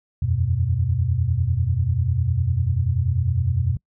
sine chord, E suspended second, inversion none, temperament equal, 82.41 / 92.5 / 123.47 Hz, E2 / F#2 / B2, 0 / 0 / 0 cents, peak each -24 / -22 / -22 dBFS, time 0.22-3.77 s, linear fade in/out 5 ms, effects noise-tail reverb RT60 0.1 s tail -26 dB re dry

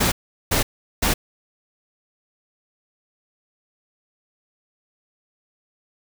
pink noise bursts, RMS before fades -19 dBFS, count 3, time 0-1.14 s, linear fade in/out 10 ms, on 120 ms, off 390 ms, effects none

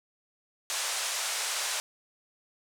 white band-pass noise, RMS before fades -32 dBFS, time 0.7-1.8 s, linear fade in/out 0 ms, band 570 to 9100 Hz, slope 24 dB/octave, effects none

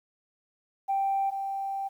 sine tone pair in turn, 784 / 784 Hz, G5 / G5, 0 / 0 cents, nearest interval unison, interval 0 cents, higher neither, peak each -23 / -29 dBFS, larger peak first, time 0.88-1.31 / 1.31-1.89 s, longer second, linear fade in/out 20 ms, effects tanh soft clip ceiling -20 dBFS + 10-bit

